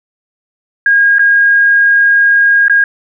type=tone with dropouts; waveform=sine; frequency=1629 Hz; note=G#6; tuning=34 cents flat; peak=-5 dBFS; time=0.86-2.84 s; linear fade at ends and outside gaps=2 ms; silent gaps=1.184-1.193 / 2.682-2.697 s; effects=none